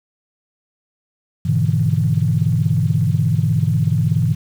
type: chord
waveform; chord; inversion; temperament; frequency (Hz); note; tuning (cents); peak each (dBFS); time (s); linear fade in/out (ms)
sine; E dominant seventh; first; just; 103.01 / 123.61 / 148.33 / 164.81; G#2 / B2 / D3 / E3; -14 / +2 / +18 / 0; -19; 1.45-4.35; 10
effects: tanh soft clip ceiling -3 dBFS + 7-bit